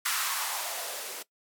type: noise with band-pass filter sweep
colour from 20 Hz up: violet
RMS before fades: -33 dBFS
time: 0.05-1.23 s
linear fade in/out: 10 ms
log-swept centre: 1400 to 410 Hz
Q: 2.8
effects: noise-tail reverb RT60 0.1 s tail -19 dB re dry